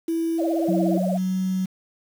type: tone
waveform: sine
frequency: 329.6 Hz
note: E4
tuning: in tune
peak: -21 dBFS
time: 0.08-0.98 s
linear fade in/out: 5 ms
type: tone with vibrato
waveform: sine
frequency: 622.3 Hz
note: D#5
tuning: in tune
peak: -25 dBFS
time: 0.38-1.18 s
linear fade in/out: 20 ms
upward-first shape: triangle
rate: 17 Hz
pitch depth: 260 cents each way
type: tone with pitch glide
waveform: sine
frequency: 183 to 187.17 Hz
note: F#3 to F#3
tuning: -19 to +20 cents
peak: -21 dBFS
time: 0.68-1.66 s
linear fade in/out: 10 ms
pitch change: +39 cents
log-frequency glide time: 0.82-1.39 s
effects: 7-bit